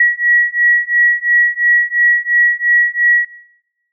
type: beating tone pair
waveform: sine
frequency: 1919 / 1921.9 Hz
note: A#6 / B6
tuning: +50 / -48 cents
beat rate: 2.9 Hz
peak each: -12 dBFS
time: 0-3.25 s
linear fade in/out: 5 ms
effects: noise-tail reverb RT60 1.0 s tail -22 dB re dry